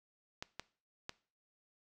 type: clicks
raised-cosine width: 0.2 ms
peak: -23 dBFS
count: 3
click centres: 0.425 / 0.596 / 1.094 s
effects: noise-tail reverb RT60 0.4 s tail -20 dB re dry